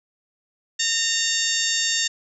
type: harmonic tone with a mistuned harmonic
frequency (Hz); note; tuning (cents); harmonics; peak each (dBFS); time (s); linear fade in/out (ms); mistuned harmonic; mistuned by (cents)
914; A#5; -34; 2 / 3 / 4 / 5 / 6 / 7 / 8; -28 / -30 / -26 / -29 / -29 / -29 / -26; 0.79-2.08; 10; 3; +28
effects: none